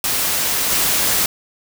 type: noise with level steps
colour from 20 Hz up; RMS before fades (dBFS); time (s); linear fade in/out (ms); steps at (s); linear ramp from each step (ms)
white; -19 / -17; 0.04-1.26; 2; 0.7; 20
effects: none